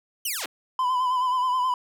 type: linear sweep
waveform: 5% pulse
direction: down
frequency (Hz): 3111 to 201.4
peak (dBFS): -17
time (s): 0.25-0.46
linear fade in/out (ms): 5
type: tone with vibrato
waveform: triangle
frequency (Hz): 1010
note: B5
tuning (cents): +39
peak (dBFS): -19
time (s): 0.79-1.74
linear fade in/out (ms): 2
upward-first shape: sine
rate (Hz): 9.4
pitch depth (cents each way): 45
effects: none